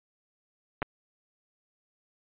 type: clicks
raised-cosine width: 0.5 ms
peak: -15 dBFS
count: 2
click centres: 0.82 / 0.827 s
effects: resampled to 8000 Hz